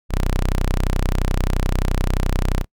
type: tone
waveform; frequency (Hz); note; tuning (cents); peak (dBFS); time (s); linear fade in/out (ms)
sawtooth; 31.52; B0; +36; -13; 0.09-2.65; 50
effects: noise-tail reverb RT60 0.1 s tail -23 dB re dry